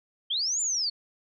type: linear two-way sweep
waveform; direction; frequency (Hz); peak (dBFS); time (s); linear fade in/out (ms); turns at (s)
sine; up then down; 3067 to 7240 to 4322; -25; 0.3-0.9; 10; 0.61
effects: none